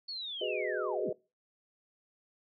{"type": "linear sweep", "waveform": "sine", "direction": "down", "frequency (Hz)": [4491, 120], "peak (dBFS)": -37, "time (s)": [0.08, 1.1], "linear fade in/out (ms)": 10}
{"type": "chord", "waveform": "sine", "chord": "G# minor seventh", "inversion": "third", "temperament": "just", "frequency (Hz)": [373.8, 415.3, 498.4, 623], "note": ["F#4", "G#4", "B4", "D#5"], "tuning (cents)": [18, 0, 16, 2], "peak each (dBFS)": -37, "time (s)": [0.41, 1.13], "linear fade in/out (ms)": 5}
{"effects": ["noise-tail reverb RT60 0.3 s tail -23 dB re dry"]}